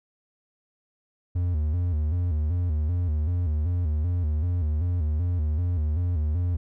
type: tone with vibrato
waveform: triangle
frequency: 82 Hz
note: E2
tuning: 9 cents flat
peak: -20 dBFS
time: 1.35-6.57 s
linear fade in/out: 10 ms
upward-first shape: square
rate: 2.6 Hz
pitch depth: 130 cents each way
effects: none